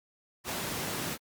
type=high-pass noise; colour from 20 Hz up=pink; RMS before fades=-35 dBFS; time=0.44-1.18 s; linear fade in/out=50 ms; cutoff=120 Hz; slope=12 dB/octave; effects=Opus 48 kbps